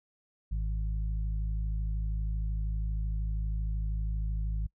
harmonic tone, 52.8 Hz, G#1, 29 cents sharp, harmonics 1 / 2 / 3, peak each -29 / -40 / -42 dBFS, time 0.51-4.67 s, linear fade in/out 10 ms, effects noise-tail reverb RT60 0.1 s tail -24 dB re dry

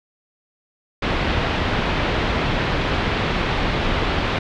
pink low-pass noise, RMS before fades -21 dBFS, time 1.02-4.39 s, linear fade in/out 5 ms, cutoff 3600 Hz, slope 24 dB/octave, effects none

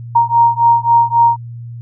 sine beating tone pair, 932.3 / 936 Hz, A#5 / A#5, 0 / +7 cents, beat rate 3.7 Hz, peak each -11 dBFS, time 0.15-1.37 s, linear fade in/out 10 ms, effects added 118 Hz sine -26 dBFS peak until 1.81 s

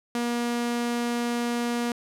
sawtooth tone, 238.5 Hz, A#3, 40 cents sharp, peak -21 dBFS, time 0.15-1.92 s, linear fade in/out 2 ms, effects low-pass 12000 Hz 12 dB/octave

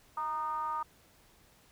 triangle ring-modulated tone, 148.1 Hz, D3, 15 cents sharp, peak -27 dBFS, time 0.17-0.83 s, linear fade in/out 5 ms, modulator 1080 Hz, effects pink hiss -63 dBFS RMS until 1.71 s

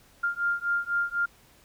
sine beating tone pair, 1398 / 1402 Hz, F6 / F6, +1 / +6 cents, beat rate 4 Hz, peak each -28 dBFS, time 0.23-1.26 s, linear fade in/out 10 ms, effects pink hiss -58 dBFS RMS until 1.64 s

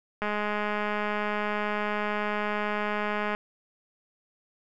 click train, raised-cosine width 0.5 ms, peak -15 dBFS, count 655, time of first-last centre 0.22-3.349 s, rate 209 Hz, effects none

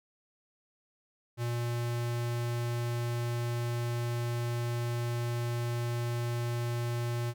square tone, 119.2 Hz, A#2, 39 cents sharp, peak -31 dBFS, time 1.37-7.34 s, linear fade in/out 50 ms, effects none

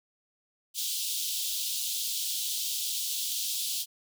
pink high-pass noise, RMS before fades -32 dBFS, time 0.74-3.86 s, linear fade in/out 50 ms, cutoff 3100 Hz, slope 48 dB/octave, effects none

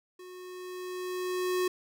square tone with level ramp, 364.9 Hz, F#4, 24 cents flat, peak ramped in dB -46 to -26 dBFS, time 0.19-1.68 s, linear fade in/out 5 ms, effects none

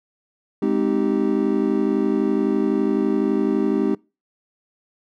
triangle chord, Ab major seventh, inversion none, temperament just, 207.7 / 259.6 / 311.5 / 389.3 Hz, Ab3 / C4 / Eb4 / G4, 0 / -13 / +2 / -12 cents, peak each -21 dBFS, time 0.62-3.95 s, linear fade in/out 5 ms, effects noise-tail reverb RT60 0.3 s tail -25 dB re dry

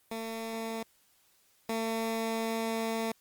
15% pulse tone pair in turn, 225.2 / 225.2 Hz, A3 / A3, +40 / +40 cents, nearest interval unison, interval 0 cents, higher neither, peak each -28 / -24 dBFS, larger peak second, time 0.11-0.83 / 1.69-3.12 s, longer second, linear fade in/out 5 ms, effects white hiss -67 dBFS RMS until 3.2 s + Opus 32 kbps

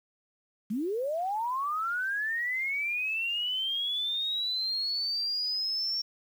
sine linear sweep, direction up, 193.4 to 5500 Hz, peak -28 dBFS, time 0.7-6.02 s, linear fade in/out 10 ms, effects 9-bit

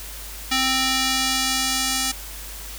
square tone with band-pass filter sweep, 262.4 Hz, C4, 5 cents sharp, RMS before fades -22 dBFS, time 0.51-2.12 s, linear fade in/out 10 ms, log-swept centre 3900 to 7100 Hz, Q 0.88, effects added 50 Hz sine -37 dBFS peak until 2.78 s + white hiss -37 dBFS RMS until 2.78 s

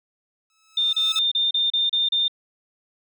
10% pulse tone with exponential growth, 1298 Hz, E6, 27 cents flat, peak -19 dBFS, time 0.5-1.19 s, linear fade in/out 1 ms, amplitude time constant 150 ms
sine tone bursts, 3614 Hz, A7, 46 cents sharp, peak -18 dBFS, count 8, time 0.77-2.281 s, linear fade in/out 5 ms, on 160 ms, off 33 ms
effects none

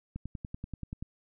click train, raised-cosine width 5 ms, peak -25 dBFS, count 10, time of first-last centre 0.16-1.025 s, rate 10.4 Hz, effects none

